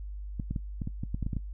clicks, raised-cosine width 5 ms, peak -20 dBFS, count 11, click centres 0.398 / 0.51 / 0.562 / 0.818 / 0.874 / 1.035 / 1.145 / 1.227 / 1.265 / 1.332 / 1.367 s, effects noise-tail reverb RT60 0.1 s tail -20 dB re dry + added 50 Hz sine -36 dBFS peak until 1.53 s

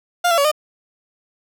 30% pulse tone with pitch steps, 703 / 675 / 565 / 608 Hz, F5 / E5 / C#5 / D#5, +11 / +41 / +33 / -40 cents, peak -11 dBFS, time 0.24-0.516 s, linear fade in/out 10 ms, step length 69 ms, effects none

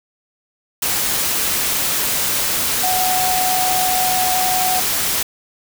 sine tone in noise, 740 Hz, F#5, in tune, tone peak -18 dBFS, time 2.83-4.8 s, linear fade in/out 5 ms, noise white, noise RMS -19 dBFS, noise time 0.82-5.23 s, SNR -2 dB, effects none

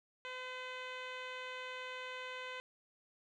10% pulse tone with low-pass filter, 509 Hz, C5, 48 cents flat, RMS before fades -45 dBFS, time 0.25-2.6 s, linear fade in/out 0 ms, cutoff 3500 Hz, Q 1.1, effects none

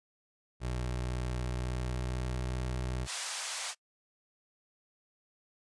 25% pulse tone with pitch glide, 61.74 to 62.6 Hz, B1 to B1, 0 to +24 cents, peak -29 dBFS, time 0.6-3.08 s, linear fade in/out 50 ms, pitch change +24 cents, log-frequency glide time 1.41-2.42 s
white band-pass noise, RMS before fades -38 dBFS, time 3.05-3.75 s, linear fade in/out 50 ms, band 630 to 8800 Hz, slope 24 dB/octave
effects noise-tail reverb RT60 0.1 s tail -25 dB re dry + resampled to 24000 Hz

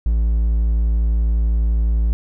triangle tone, 55.9 Hz, A1, 28 cents sharp, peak -12 dBFS, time 0.06-2.13 s, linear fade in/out 0 ms, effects none

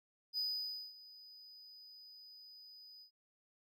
triangle tone with ADSR envelope, 4978 Hz, D#8, in tune, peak -33 dBFS, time 0.33-3.11 s, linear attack 49 ms, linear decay 550 ms, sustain -20 dB, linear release 93 ms, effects none

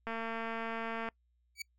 click train, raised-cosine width 0.5 ms, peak -24 dBFS, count 232, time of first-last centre 0.07-1.088 s, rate 227 Hz
20% pulse tone with exponential growth, 2281 Hz, C#7, 49 cents sharp, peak -30 dBFS, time 1.55-1.62 s, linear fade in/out 5 ms, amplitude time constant 15 ms
effects noise-tail reverb RT60 0.1 s tail -25 dB re dry + added 60 Hz sine -70 dBFS peak until 1.78 s

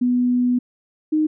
sine tone pair in turn, 246.9 / 308.8 Hz, B3 / D#4, 0 / -13 cents, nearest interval major third, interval 387 cents, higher second, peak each -15 dBFS, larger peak neither, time 0.01-0.59 / 1.12-1.27 s, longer first, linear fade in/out 10 ms, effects none

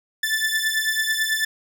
sawtooth beating tone pair, 1753 / 1762.1 Hz, A6 / A6, -7 / +2 cents, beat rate 9.1 Hz, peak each -20 dBFS, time 0.23-1.45 s, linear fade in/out 5 ms, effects none

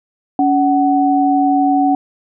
sine tone pair together, 281.7 / 748 Hz, C#4 / F#5, +28 / +19 cents, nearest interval octave + perfect fourth, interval 1691 cents, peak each -13 dBFS, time 0.39-1.95 s, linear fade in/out 2 ms, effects none

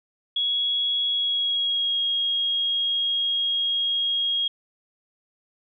sine tone with pitch glide, 3340 to 3273 Hz, G#7 to G#7, +9 to -26 cents, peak -21 dBFS, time 0.36-4.48 s, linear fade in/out 5 ms, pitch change -35 cents, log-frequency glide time 1.08-2 s, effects none

